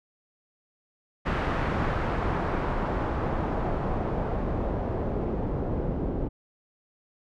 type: noise with low-pass filter sweep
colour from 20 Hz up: pink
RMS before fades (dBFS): -28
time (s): 1.25-6.29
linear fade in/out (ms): 20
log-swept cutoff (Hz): 1700 to 460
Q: 1
effects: none